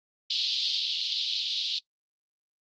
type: band-pass noise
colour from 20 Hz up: pink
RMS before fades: -29 dBFS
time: 0.3-1.79 s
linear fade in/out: 5 ms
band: 3200 to 4700 Hz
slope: 48 dB/octave
effects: noise-tail reverb RT60 0.1 s tail -24 dB re dry + Opus 24 kbps